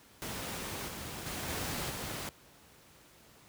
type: noise with level steps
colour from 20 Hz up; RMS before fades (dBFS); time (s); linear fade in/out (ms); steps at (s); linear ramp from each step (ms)
pink; -39 / -42 / -38 / -36 / -39; 0.22-2.29; 0; 0.88 / 1.26 / 1.48 / 1.9; 5
effects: pink hiss -59 dBFS RMS until 3.48 s + high-pass 60 Hz 12 dB/octave